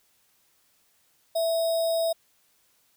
sine tone with sample-and-hold, 659.3 Hz, E5, in tune, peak -22 dBFS, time 1.35-2.13 s, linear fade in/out 10 ms, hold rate 4410 Hz, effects white hiss -66 dBFS RMS until 2.96 s

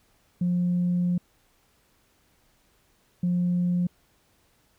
sine tone pair in turn, 177.1 / 177.1 Hz, F3 / F3, +24 / +24 cents, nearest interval unison, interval 0 cents, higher neither, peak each -20 dBFS, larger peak neither, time 0.41-1.18 / 3.23-3.87 s, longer first, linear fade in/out 5 ms, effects tanh soft clip ceiling -18 dBFS + pink hiss -65 dBFS RMS until 4.78 s

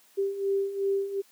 sine beating tone pair, 392 / 394.7 Hz, G4 / G4, 0 / +12 cents, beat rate 2.7 Hz, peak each -31 / -26 dBFS, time 0.17-1.22 s, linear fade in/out 20 ms, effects white hiss -60 dBFS RMS until 1.31 s + high-pass 200 Hz 12 dB/octave

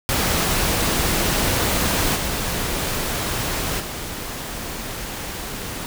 pink noise with level steps, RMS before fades -20 / -24 / -30 dBFS, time 0.09-5.86 s, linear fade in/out 0 ms, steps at 2.15 / 3.79 s, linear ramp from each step 20 ms, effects none

